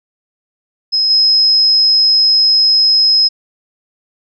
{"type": "tone with level steps", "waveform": "sine", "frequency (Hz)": 5120, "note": "D#8", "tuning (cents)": 49, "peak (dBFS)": [-10, -7], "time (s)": [0.92, 3.29], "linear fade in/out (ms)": 20, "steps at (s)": 1.1, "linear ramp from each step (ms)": 5, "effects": []}